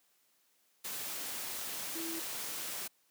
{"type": "tone in noise", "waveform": "sine", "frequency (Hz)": 329.6, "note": "E4", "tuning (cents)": 0, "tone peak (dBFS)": -40, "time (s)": [1.95, 2.2], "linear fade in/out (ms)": 10, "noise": "white", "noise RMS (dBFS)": -40, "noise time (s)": [0.84, 2.88], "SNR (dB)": -3, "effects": ["white hiss -72 dBFS RMS until 3.1 s", "high-pass 150 Hz 12 dB/octave"]}